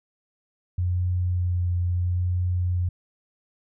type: tone with vibrato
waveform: sine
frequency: 89.2 Hz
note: F2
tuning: 37 cents sharp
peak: -21 dBFS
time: 0.78-2.89 s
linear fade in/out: 5 ms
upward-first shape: triangle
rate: 0.75 Hz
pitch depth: 19 cents each way
effects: none